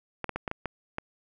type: clicks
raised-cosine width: 0.5 ms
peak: -16 dBFS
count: 7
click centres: 0.243 / 0.293 / 0.36 / 0.478 / 0.514 / 0.657 / 0.984 s
effects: none